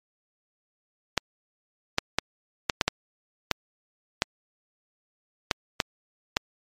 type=clicks; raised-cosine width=0.2 ms; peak=-3 dBFS; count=11; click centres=1.177 / 1.984 / 2.186 / 2.698 / 2.812 / 2.88 / 3.513 / 4.221 / 5.512 / 5.802 / 6.369 s; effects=MP3 64 kbps